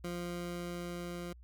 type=tone with level ramp; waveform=20% pulse; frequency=174.61 Hz; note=F3; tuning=in tune; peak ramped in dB=-32 to -35 dBFS; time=0.04-1.33 s; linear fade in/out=5 ms; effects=added 60 Hz sine -52 dBFS peak until 1.43 s